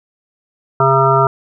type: harmonic tone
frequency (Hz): 134.6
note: C3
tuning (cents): +49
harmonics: 1 / 3 / 5 / 7 / 9 / 10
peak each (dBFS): -16 / -16 / -16 / -16 / -16 / -16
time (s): 0.8-1.27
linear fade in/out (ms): 2
effects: none